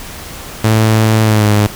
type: tone with pitch glide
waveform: sawtooth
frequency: 110 to 104.43 Hz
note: A2 to G#2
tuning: 0 to +10 cents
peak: -4 dBFS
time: 0.64-1.67 s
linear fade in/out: 5 ms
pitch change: -90 cents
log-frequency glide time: 1.23-1.49 s
effects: pink hiss -29 dBFS RMS until 1.75 s